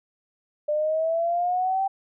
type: exponential sweep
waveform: sine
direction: up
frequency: 594 to 784 Hz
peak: -21 dBFS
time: 0.68-1.88 s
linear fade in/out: 10 ms
effects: none